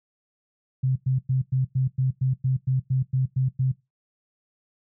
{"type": "tone bursts", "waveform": "sine", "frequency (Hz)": 130.81, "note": "C3", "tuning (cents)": 0, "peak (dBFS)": -19, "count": 13, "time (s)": [0.83, 3.72], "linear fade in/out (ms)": 10, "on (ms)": 130, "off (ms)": 100, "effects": ["noise-tail reverb RT60 0.2 s tail -18 dB re dry"]}